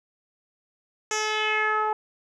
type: tone with low-pass filter sweep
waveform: 10% pulse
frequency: 430 Hz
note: A4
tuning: 40 cents flat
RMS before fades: -25 dBFS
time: 1.11-1.93 s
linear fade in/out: 2 ms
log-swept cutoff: 7000 to 920 Hz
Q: 2.9
effects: none